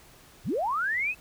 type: linear sweep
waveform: sine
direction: up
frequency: 51.91 to 2637 Hz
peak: -25 dBFS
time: 0.44-1.15 s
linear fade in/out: 50 ms
effects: pink hiss -54 dBFS RMS until 1.2 s